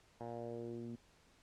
10% pulse tone with low-pass filter sweep, 117.8 Hz, A#2, 19 cents sharp, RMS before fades -45 dBFS, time 0.2-0.96 s, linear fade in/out 10 ms, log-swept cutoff 910 to 240 Hz, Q 2.4, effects pink hiss -68 dBFS RMS until 1.42 s + low-pass 8000 Hz 12 dB/octave

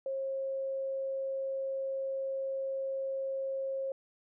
sine tone, 538 Hz, C5, 48 cents sharp, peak -32 dBFS, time 0.06-3.92 s, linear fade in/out 2 ms, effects none

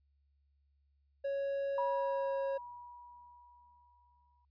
triangle tone with pitch glide, 554.4 to 547.1 Hz, C#5 to C#5, 0 to -23 cents, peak -31 dBFS, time 1.24-2.58 s, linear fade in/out 10 ms, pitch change -23 cents, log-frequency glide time 1.71-2.32 s
sine tone with exponential decay, 968 Hz, B5, 35 cents flat, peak -32 dBFS, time 1.78-4.45 s, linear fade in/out 2 ms, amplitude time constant 580 ms
effects added 70 Hz sine -70 dBFS peak until 4.5 s + resampled to 11025 Hz

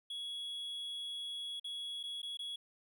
triangle tone with dropouts, 3350 Hz, G#7, 14 cents sharp, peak -38 dBFS, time 0.1-2.56 s, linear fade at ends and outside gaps 5 ms, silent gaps 1.598-1.643 / 2.031-2.036 / 2.219-2.229 / 2.372-2.391 s, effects none

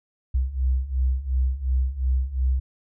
sine beating tone pair, 62.9 / 65.7 Hz, B1 / C2, +32 / +8 cents, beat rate 2.8 Hz, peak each -25 / -22 dBFS, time 0.34-2.6 s, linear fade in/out 10 ms, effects none

